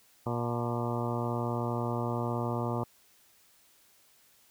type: harmonic tone with a mistuned harmonic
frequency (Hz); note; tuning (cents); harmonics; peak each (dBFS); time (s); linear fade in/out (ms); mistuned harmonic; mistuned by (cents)
119; A#2; +36; 1 / 2 / 3 / 4 / 5 / 6 / 7 / 8 / 9 / 10; -33 / -36 / -38 / -39 / -40 / -41 / -41 / -42 / -43 / -43; 0.26-2.84; 5; 7; +58
effects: white hiss -63 dBFS RMS until 4.5 s